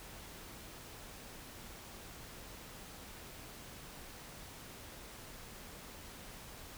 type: silence
effects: pink hiss -51 dBFS RMS until 6.77 s